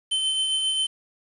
square tone with tremolo, 3076 Hz, G7, 33 cents flat, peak -21 dBFS, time 0.11-0.87 s, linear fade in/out 10 ms, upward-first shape triangle, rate 7.5 Hz, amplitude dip 35%, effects resampled to 24000 Hz + 8-bit

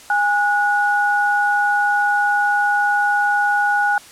sine tone pair together, 820 / 1460 Hz, G#5 / F#6, -22 / -24 cents, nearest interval minor seventh, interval 998 cents, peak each -17 dBFS, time 0.1-3.98 s, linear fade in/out 2 ms, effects white hiss -42 dBFS RMS until 4.11 s + low-pass 10000 Hz 12 dB/octave

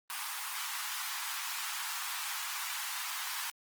pink high-pass noise, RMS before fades -38 dBFS, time 0.1-3.5 s, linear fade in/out 0 ms, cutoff 870 Hz, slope 48 dB/octave, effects Opus 24 kbps

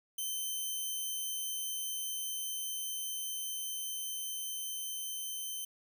5% pulse tone with level ramp, 3085 Hz, G7, 28 cents flat, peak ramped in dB -26 to -29 dBFS, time 0.18-5.65 s, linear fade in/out 5 ms, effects 11-bit

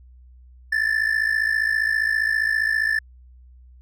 triangle ring-modulated tone, 1760 Hz, A6, in tune, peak -14 dBFS, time 0.72-2.99 s, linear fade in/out 5 ms, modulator 27.5 Hz, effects added 62 Hz sine -45 dBFS peak until 3.81 s

